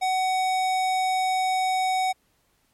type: tone with hard clipping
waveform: sine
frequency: 750 Hz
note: F#5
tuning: 23 cents sharp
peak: -23 dBFS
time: 0.01-2.13 s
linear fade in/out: 20 ms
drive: 18 dB
effects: pink hiss -67 dBFS RMS until 2.73 s + MP3 64 kbps